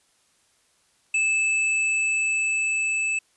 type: tone with level ramp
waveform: square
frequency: 2622 Hz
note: E7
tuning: 10 cents flat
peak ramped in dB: -20 to -23 dBFS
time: 1.14-3.19 s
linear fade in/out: 5 ms
effects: white hiss -64 dBFS RMS until 3.36 s + resampled to 24000 Hz